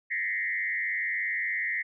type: tone with frequency modulation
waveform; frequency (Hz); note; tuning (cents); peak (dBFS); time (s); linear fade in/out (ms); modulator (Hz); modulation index
sine; 1975.5; B6; 0; -27; 0.1-1.83; 20; 96.7; 1.8
effects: none